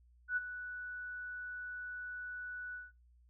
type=tone with ADSR envelope; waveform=sine; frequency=1480 Hz; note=F#6; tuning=in tune; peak=-29 dBFS; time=0.28-2.92 s; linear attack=86 ms; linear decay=27 ms; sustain=-12 dB; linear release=180 ms; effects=noise-tail reverb RT60 0.2 s tail -24 dB re dry + added 60 Hz sine -62 dBFS peak until 3.29 s